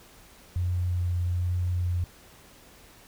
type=tone with vibrato; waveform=sine; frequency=88.8 Hz; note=F2; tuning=29 cents sharp; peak=-24 dBFS; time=0.56-2.04 s; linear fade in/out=0 ms; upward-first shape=sine; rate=1.2 Hz; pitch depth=12 cents each way; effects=pink hiss -53 dBFS RMS until 3.07 s